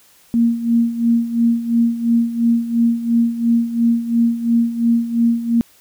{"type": "tone with tremolo", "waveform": "sine", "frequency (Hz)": 233.1, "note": "A#3", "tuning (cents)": 0, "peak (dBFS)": -10, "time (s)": [0.34, 5.61], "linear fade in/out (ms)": 0, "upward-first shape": "sine", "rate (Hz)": 2.9, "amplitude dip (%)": 75, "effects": ["white hiss -51 dBFS RMS until 5.8 s"]}